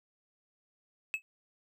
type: tone with exponential decay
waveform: triangle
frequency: 2592 Hz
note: E7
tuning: 30 cents flat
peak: -24 dBFS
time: 1.14-1.22 s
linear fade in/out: 0 ms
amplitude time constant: 16 ms
effects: none